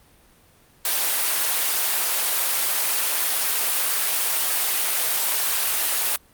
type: high-pass noise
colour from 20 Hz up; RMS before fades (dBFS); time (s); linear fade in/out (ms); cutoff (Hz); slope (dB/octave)
white; -22; 0.85-6.16; 2; 550; 12
effects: pink hiss -55 dBFS RMS until 6.33 s + Opus 32 kbps